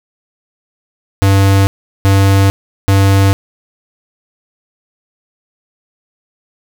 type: tone bursts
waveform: square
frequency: 97.9 Hz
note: G2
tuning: 2 cents flat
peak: -7 dBFS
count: 3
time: 1.22-3.33 s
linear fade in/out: 0 ms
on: 450 ms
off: 380 ms
effects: none